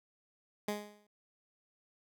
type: tone with exponential decay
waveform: 15% pulse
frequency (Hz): 207.9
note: G#3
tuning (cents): +2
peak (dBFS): -25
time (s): 0.68-1.07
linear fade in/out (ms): 5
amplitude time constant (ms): 84
effects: none